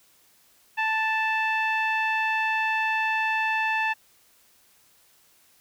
sawtooth tone with low-pass filter, 880 Hz, A5, in tune, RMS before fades -25 dBFS, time 0.77-3.94 s, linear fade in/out 20 ms, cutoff 2300 Hz, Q 7.1, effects white hiss -60 dBFS RMS until 5.6 s

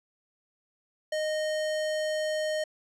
square tone, 618 Hz, D#5, 12 cents flat, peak -28 dBFS, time 1.12-2.64 s, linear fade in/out 5 ms, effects low-pass 8000 Hz 12 dB/octave

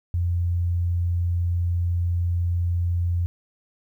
sine tone, 87 Hz, F2, 6 cents flat, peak -20 dBFS, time 0.14-3.26 s, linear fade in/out 0 ms, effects 10-bit

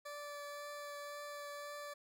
20% pulse tone with vibrato, 581 Hz, D5, 19 cents flat, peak -40 dBFS, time 0.05-1.94 s, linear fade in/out 10 ms, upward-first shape triangle, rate 1.9 Hz, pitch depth 11 cents each way, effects none

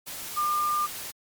sine tone in noise, 1200 Hz, D6, 37 cents sharp, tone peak -23 dBFS, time 0.36-0.87 s, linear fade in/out 20 ms, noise white, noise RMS -37 dBFS, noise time 0.06-1.12 s, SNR +11 dB, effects MP3 96 kbps

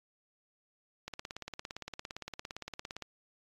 click train, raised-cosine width 0.2 ms, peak -23 dBFS, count 35, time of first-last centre 1.08-3.023 s, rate 17.5 Hz, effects AAC 32 kbps

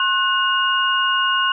sine tone cluster, 1070 / 1479 / 2850 Hz, C6 / F#6 / F7, +38 / -1 / +34 cents, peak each -20 dBFS, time 0-1.52 s, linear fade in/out 2 ms, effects none

